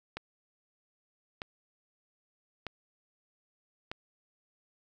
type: click train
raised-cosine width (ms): 0.3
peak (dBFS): -21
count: 4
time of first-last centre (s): 0.17-3.915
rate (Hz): 0.801
effects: none